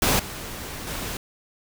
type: noise with level steps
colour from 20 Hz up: pink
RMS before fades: -20 / -35 / -31 dBFS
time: 0.02-1.17 s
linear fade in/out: 2 ms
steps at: 0.19 / 0.87 s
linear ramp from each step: 5 ms
effects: none